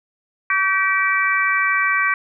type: harmonic tone with a mistuned harmonic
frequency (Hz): 386.3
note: G4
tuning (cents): -25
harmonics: 3 / 4 / 5 / 6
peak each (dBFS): -21 / -21 / -21 / -21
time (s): 0.5-2.14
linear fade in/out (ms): 2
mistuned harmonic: 3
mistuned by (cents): -24
effects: none